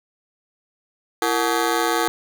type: ring-modulated tone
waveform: 15% pulse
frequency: 400 Hz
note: G4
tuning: 35 cents sharp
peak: -9 dBFS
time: 1.22-2.08 s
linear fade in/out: 0 ms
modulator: 62.4 Hz
effects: none